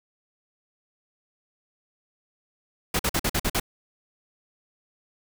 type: noise bursts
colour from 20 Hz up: pink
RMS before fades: -24 dBFS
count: 7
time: 2.94-3.599 s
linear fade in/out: 5 ms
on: 53 ms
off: 48 ms
effects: none